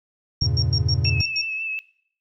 sine tone bursts, 5550 Hz, F8, 12 cents flat, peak -21 dBFS, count 7, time 0.41-1.416 s, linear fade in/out 5 ms, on 58 ms, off 100 ms
triangle chord, E diminished seventh, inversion none, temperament equal with one note detuned, 82.41 / 98 / 115.87 / 138.59 Hz, E2 / G2 / Bb2 / Db3, 0 / 0 / -10 / 0 cents, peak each -23 dBFS, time 0.42-1.21 s, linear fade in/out 0 ms
sine tone with vibrato, 2617 Hz, E7, 13 cents flat, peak -25 dBFS, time 1.05-1.79 s, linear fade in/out 0 ms, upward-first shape sine, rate 5.6 Hz, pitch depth 31 cents each way
effects noise-tail reverb RT60 0.6 s tail -20 dB re dry

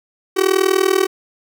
45% pulse tone with amplitude modulation, 380.5 Hz, F#4, 48 cents sharp, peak -9 dBFS, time 0.36-1.07 s, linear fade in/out 20 ms, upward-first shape sine, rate 40.3 Hz, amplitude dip 95%, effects none

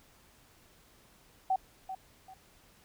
sine tone with echo, 760 Hz, F#5, 46 cents sharp, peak -25 dBFS, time 1.5-1.56 s, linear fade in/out 5 ms, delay 390 ms, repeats 2, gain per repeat -11 dB, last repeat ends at 2.34 s, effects pink hiss -62 dBFS RMS until 2.84 s

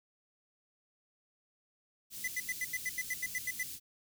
white band-stop noise, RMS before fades -44 dBFS, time 2.1-3.8 s, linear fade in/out 50 ms, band 240 to 3600 Hz, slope 12 dB/octave
square tone bursts, 2006 Hz, B6, 26 cents sharp, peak -33 dBFS, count 12, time 2.24-3.631 s, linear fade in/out 5 ms, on 38 ms, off 85 ms
effects none

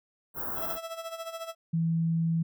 white band-stop noise, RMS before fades -34 dBFS, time 0.34-0.79 s, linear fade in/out 50 ms, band 1500 to 15000 Hz, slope 48 dB/octave
30% pulse tone with tremolo, 659.3 Hz, E5, in tune, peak -31 dBFS, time 0.55-1.55 s, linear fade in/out 50 ms, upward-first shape sine, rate 14 Hz, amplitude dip 70%
sine tone, 164.81 Hz, E3, in tune, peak -24 dBFS, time 1.73-2.43 s, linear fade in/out 10 ms
effects none

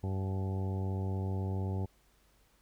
harmonic tone with a mistuned harmonic, 95.8 Hz, G2, 39 cents flat, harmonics 1 / 2 / 3 / 4 / 5 / 6 / 7 / 8 / 9, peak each -32 / -40 / -46 / -44 / -49 / -53 / -54 / -52 / -50 dBFS, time 0.03-1.86 s, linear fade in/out 10 ms, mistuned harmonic 8, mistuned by -39 cents, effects added 50 Hz sine -69 dBFS peak until 2.61 s + pink hiss -69 dBFS RMS until 2.61 s

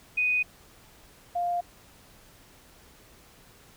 sine tone pair in turn, 2489 / 701.1 Hz, D#7 / F5, 0 / +7 cents, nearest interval octave + minor seventh, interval 2193 cents, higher first, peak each -22 / -25 dBFS, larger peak first, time 0.17-0.43 / 1.35-1.61 s, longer neither, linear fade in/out 10 ms, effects pink hiss -55 dBFS RMS until 3.76 s

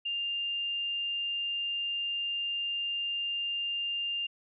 sine tone, 2800 Hz, F7, 4 cents sharp, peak -30 dBFS, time 0.05-4.27 s, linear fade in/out 10 ms, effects none

